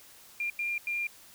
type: tone bursts at uneven times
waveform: sine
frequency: 2397 Hz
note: D7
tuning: 35 cents sharp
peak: -29 dBFS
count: 3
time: 0.4-0.5 / 0.59-0.78 / 0.87-1.07 s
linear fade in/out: 2 ms
effects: white hiss -54 dBFS RMS until 1.34 s